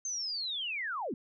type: linear sweep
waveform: sine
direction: down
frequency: 6340 to 188.1 Hz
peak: -33 dBFS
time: 0.05-1.14 s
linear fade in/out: 2 ms
effects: none